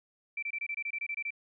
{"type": "tone bursts", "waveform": "sine", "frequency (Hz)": 2336, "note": "D7", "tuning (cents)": -10, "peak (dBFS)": -32, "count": 12, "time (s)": [0.37, 1.306], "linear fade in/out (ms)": 5, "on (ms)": 56, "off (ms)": 24, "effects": []}